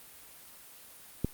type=click; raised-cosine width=3 ms; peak=-15 dBFS; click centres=1.246 s; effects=white hiss -52 dBFS RMS until 1.33 s + Opus 32 kbps